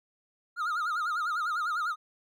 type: tone with vibrato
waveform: triangle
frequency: 1318.5 Hz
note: E6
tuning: in tune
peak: -26 dBFS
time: 0.56-1.96 s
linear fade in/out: 50 ms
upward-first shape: sine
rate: 10 Hz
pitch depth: 150 cents each way
effects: none